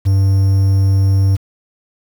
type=tone with quantisation; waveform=triangle; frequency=97.1 Hz; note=G2; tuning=16 cents flat; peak=-7 dBFS; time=0.05-1.37 s; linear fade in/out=20 ms; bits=6; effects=none